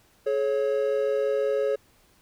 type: tone pair together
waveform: triangle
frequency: 425.3 / 551 Hz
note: G#4 / C#5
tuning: +41 / -11 cents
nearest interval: major third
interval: 448 cents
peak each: -23 dBFS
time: 0.26-1.76 s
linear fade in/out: 10 ms
effects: pink hiss -61 dBFS RMS until 2.21 s